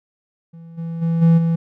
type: tone with level steps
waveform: triangle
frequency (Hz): 165.9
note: E3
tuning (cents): +11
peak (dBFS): -34 / -22 / -14 / -7 / -13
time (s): 0.53-1.56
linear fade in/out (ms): 10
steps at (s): 0.77 / 1.01 / 1.21 / 1.37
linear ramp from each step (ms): 20
effects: none